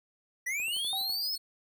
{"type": "linear sweep", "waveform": "square", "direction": "up", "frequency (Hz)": [1910, 5310], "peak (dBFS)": -31, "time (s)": [0.46, 1.36], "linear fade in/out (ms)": 10}
{"type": "click train", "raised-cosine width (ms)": 1, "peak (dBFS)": -39, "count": 7, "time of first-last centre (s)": [0.6, 1.096], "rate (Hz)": 12.1}
{"type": "tone with tremolo", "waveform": "sawtooth", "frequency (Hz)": 4337, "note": "C#8", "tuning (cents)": -39, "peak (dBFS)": -34, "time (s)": [0.72, 1.38], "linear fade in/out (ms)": 10, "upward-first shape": "sine", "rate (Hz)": 8, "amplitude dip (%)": 75}
{"type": "tone with exponential decay", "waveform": "sine", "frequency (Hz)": 773, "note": "G5", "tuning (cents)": -24, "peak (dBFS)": -35, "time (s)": [0.93, 1.36], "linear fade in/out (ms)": 1, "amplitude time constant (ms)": 92}
{"effects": []}